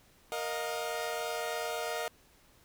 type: chord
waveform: sawtooth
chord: Bb suspended fourth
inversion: none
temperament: equal with one note detuned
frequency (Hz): 466.2 / 622.3 / 710.7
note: Bb4 / Eb5 / F5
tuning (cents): 0 / 0 / +30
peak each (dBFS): -34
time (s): 0.32-2.08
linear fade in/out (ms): 0
effects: pink hiss -63 dBFS RMS until 2.64 s

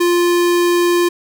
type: tone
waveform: square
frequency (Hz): 349.2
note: F4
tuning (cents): 0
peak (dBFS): -12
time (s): 0-1.09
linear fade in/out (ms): 10
effects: none

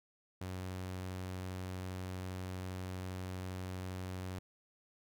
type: tone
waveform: sawtooth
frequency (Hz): 92.5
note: F#2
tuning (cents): 0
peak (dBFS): -36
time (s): 0.41-4.39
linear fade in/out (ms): 5
effects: none

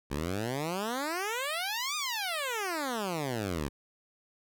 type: exponential two-way sweep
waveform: 10% pulse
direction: up then down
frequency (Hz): 66.5 to 1244.5 to 66.5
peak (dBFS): -23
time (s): 0.1-3.69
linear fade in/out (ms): 20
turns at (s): 1.96
effects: none

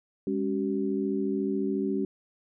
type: tone cluster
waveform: sine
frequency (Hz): 204 / 278.1 / 380.7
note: G#3 / C#4 / F#4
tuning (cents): -31 / +6 / +49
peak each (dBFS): -30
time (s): 0.27-2.05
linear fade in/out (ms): 2
effects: none

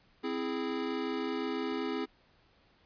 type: chord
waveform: square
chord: C augmented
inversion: none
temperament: equal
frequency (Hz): 261.6 / 329.6 / 415.3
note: C4 / E4 / G#4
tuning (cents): 0 / 0 / 0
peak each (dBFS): -37 / -38 / -37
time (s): 0.23-2.06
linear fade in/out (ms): 20
effects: pink hiss -66 dBFS RMS until 2.85 s + resampled to 11025 Hz

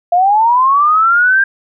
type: linear sweep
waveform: sine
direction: up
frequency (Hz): 683 to 1606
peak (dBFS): -7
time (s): 0.12-1.44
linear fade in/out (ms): 5
effects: none

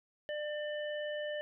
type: harmonic tone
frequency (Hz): 597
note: D5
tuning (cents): +28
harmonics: 1 / 3 / 5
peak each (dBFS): -36 / -43 / -47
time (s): 0.29-1.41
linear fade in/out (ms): 0
effects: none

